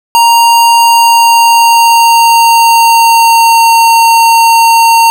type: tone with pitch glide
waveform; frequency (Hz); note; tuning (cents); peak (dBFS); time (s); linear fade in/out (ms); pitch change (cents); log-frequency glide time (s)
square; 932.3 to 916.8; A#5 to A#5; 0 to -29; -3; 0.15-5.1; 0; -29; 0.71-3.69
effects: none